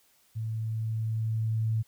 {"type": "tone with level ramp", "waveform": "sine", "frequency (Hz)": 111.1, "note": "A2", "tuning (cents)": 17, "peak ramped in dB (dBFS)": [-30, -24], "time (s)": [0.35, 1.83], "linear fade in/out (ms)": 20, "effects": ["white hiss -65 dBFS RMS until 1.87 s"]}